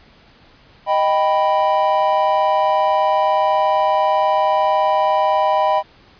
triangle chord, Eb augmented, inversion none, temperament equal, 622.3 / 784 / 987.8 Hz, Eb5 / G5 / B5, 0 / 0 / 0 cents, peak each -16 dBFS, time 0.86-5.83 s, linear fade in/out 50 ms, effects pink hiss -49 dBFS RMS until 6.19 s + resampled to 11025 Hz

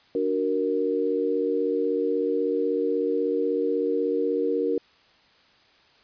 sine chord, D augmented, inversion none, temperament equal, 293.7 / 370 / 466.2 Hz, D4 / F#4 / A#4, 0 / 0 / 0 cents, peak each -28 / -28 / -24 dBFS, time 0.15-4.78 s, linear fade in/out 2 ms, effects white hiss -58 dBFS RMS until 6.03 s + resampled to 11025 Hz

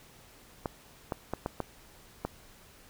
clicks, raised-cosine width 1 ms, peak -17 dBFS, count 6, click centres 0.658 / 1.122 / 1.336 / 1.461 / 1.603 / 2.25 s, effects pink hiss -56 dBFS RMS until 2.89 s

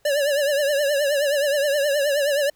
square tone with vibrato, 573 Hz, D5, 43 cents flat, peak -19 dBFS, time 0.05-2.5 s, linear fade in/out 5 ms, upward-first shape triangle, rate 9.5 Hz, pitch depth 100 cents each way, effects pink hiss -63 dBFS RMS until 2.55 s

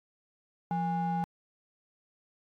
triangle ring-modulated tone, 322 Hz, E4, 41 cents flat, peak -23 dBFS, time 0.71-1.24 s, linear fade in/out 0 ms, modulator 496 Hz, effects AAC 48 kbps

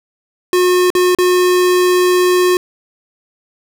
square tone with dropouts, 361.6 Hz, F#4, 40 cents flat, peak -10 dBFS, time 0.53-2.57 s, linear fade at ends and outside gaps 1 ms, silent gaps 0.903-0.951 / 1.149-1.186 s, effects none

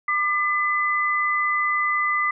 sine tone pair together, 1196.6 / 2011 Hz, D6 / B6, +32 / +31 cents, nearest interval major sixth, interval 899 cents, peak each -22 dBFS, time 0.08-2.31 s, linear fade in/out 5 ms, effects none

